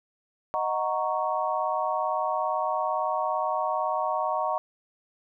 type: chord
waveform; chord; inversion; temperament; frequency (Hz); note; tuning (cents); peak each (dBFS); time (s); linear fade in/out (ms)
sine; D# minor seventh; none; equal; 622.3 / 740 / 932.3 / 1108.7; D#5 / F#5 / A#5 / C#6; 0 / 0 / 0 / 0; -30; 0.54-4.58; 0
effects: none